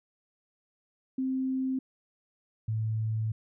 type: tone pair in turn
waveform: sine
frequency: 261.9 / 110.12 Hz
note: C4 / A2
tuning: +2 / +2 cents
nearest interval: octave + minor third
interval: 1500 cents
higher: first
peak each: -27 dBFS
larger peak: neither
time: 1.18-1.79 / 2.68-3.32 s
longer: second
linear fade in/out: 5 ms
effects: none